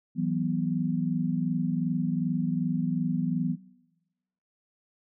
sine chord, E suspended second, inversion none, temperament equal with one note detuned, 164.81 / 187.47 / 246.9 Hz, E3 / F#3 / B3, 0 / +23 / 0 cents, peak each -29 dBFS, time 0.15-3.57 s, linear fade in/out 50 ms, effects noise-tail reverb RT60 1.0 s tail -22 dB re dry

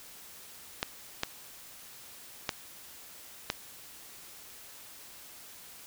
clicks, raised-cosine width 0.2 ms, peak -11 dBFS, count 4, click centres 0.829 / 1.234 / 2.492 / 3.501 s, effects white hiss -50 dBFS RMS until 5.86 s

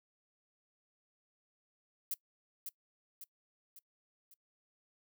violet noise with echo, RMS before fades -36 dBFS, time 2.11-2.14 s, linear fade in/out 2 ms, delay 550 ms, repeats 4, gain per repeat -6 dB, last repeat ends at 4.34 s, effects noise-tail reverb RT60 0.1 s tail -22 dB re dry

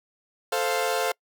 sawtooth chord, F major, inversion first, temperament equal, 440 / 523.3 / 698.5 Hz, A4 / C5 / F5, 0 / 0 / 0 cents, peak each -24 dBFS, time 0.52-1.12 s, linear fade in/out 5 ms, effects noise-tail reverb RT60 0.1 s tail -26 dB re dry

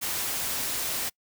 white noise, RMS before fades -30 dBFS, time 0.01-1.1 s, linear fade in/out 20 ms, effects noise-tail reverb RT60 0.1 s tail -26 dB re dry

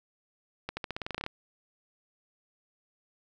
accelerating click train, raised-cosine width 0.3 ms, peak -18 dBFS, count 13, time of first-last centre 0.69-1.264 s, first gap 80 ms, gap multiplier 0.9, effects none

